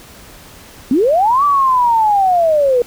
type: linear two-way sweep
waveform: sine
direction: up then down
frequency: 231.7 to 1171 to 472.2 Hz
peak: -9 dBFS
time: 0.91-2.82 s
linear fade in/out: 2 ms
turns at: 1.44 s
effects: pink hiss -39 dBFS RMS until 2.86 s